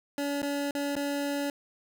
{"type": "tone with dropouts", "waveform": "25% pulse", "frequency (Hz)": 284.7, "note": "C#4", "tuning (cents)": 46, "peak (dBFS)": -25, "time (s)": [0.18, 1.5], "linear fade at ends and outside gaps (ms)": 1, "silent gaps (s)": [[0.419, 0.429], [0.709, 0.75], [0.954, 0.964]], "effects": []}